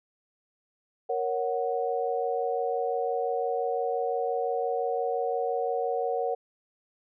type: chord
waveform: sine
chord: F# major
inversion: first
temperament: equal with one note detuned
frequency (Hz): 468.6 / 554.4 / 740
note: A#4 / C#5 / F#5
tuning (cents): +9 / 0 / 0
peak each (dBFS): -29 / -32 / -30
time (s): 1.09-6.35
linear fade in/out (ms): 10
effects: none